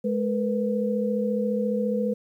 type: tone cluster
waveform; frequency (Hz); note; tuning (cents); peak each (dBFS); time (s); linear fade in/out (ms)
sine; 210.7 / 460.6 / 495.1; G#3 / A#4 / B4; +25 / -21 / +4; -25 / -33 / -26; 0.04-2.14; 10
effects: 10-bit